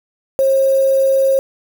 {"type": "tone with quantisation", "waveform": "sine", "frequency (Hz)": 538, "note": "C5", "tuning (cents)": 48, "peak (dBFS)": -10, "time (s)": [0.39, 1.39], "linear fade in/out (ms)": 0, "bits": 5, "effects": []}